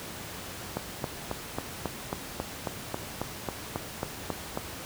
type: click train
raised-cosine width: 1 ms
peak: -15 dBFS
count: 15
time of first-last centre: 0.77-4.574 s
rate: 3.68 Hz
effects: pink hiss -40 dBFS RMS until 4.85 s + high-pass 60 Hz 12 dB/octave